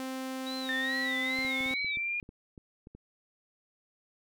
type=tone; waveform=sawtooth; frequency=261.6 Hz; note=C4; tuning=in tune; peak=-31 dBFS; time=0-1.74 s; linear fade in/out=0 ms
type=tone with vibrato; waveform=sine; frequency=3794 Hz; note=A#7; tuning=30 cents sharp; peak=-38 dBFS; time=0.46-1.97 s; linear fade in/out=10 ms; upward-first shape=sine; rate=2.4 Hz; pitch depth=130 cents each way
type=linear sweep; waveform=sine; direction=up; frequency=1795 to 2431 Hz; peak=-30 dBFS; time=0.69-2.2 s; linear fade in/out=0 ms
type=clicks; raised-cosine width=3 ms; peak=-35 dBFS; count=12; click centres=1.388 / 1.449 / 1.607 / 1.661 / 1.71 / 1.846 / 1.972 / 2.228 / 2.291 / 2.578 / 2.871 / 2.95 s
effects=none